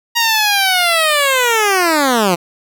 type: linear sweep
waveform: 10% pulse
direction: down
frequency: 946 to 164.81 Hz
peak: -3 dBFS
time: 0.15-2.36 s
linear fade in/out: 20 ms
effects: none